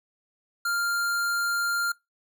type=tone; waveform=square; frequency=1396.9 Hz; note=F6; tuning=in tune; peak=-25 dBFS; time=0.65-1.92 s; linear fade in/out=5 ms; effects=noise-tail reverb RT60 0.2 s tail -23 dB re dry